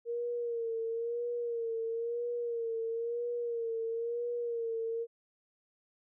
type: tone with vibrato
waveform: sine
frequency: 466.2 Hz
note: A#4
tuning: in tune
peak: -32 dBFS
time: 0.05-5.07 s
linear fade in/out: 50 ms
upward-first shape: sine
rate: 1 Hz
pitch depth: 50 cents each way
effects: none